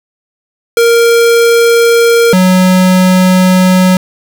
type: tone pair in turn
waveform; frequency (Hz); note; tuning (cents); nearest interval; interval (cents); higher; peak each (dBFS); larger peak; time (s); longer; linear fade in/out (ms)
square; 466.2 / 184.64; A#4 / F#3; 0 / -3; octave + major third; 1603; first; -5; neither; 0.77-2.33 / 2.33-3.97; second; 2
effects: none